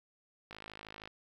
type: click train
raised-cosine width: 0.3 ms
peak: -30 dBFS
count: 31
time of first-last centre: 0.51-1.075 s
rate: 53.1 Hz
effects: 10-bit